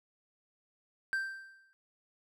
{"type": "tone with exponential decay", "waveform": "triangle", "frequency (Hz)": 1568, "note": "G6", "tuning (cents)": 0, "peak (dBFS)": -26, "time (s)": [1.13, 1.73], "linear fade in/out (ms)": 0, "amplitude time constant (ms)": 130, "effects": []}